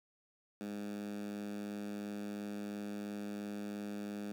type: tone with high-pass filter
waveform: 10% pulse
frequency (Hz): 102.9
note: G#2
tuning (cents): -16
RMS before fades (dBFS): -42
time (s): 0.61-4.32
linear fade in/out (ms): 0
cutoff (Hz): 220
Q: 4.1
effects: 12-bit